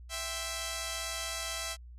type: chord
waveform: 5% pulse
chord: C major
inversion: first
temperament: equal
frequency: 659.3 / 784 / 1046.5 Hz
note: E5 / G5 / C6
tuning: 0 / 0 / 0 cents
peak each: -25 / -31 / -31 dBFS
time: 0.09-1.77 s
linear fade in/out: 50 ms
effects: added 60 Hz sine -46 dBFS peak until 1.98 s + resampled to 32000 Hz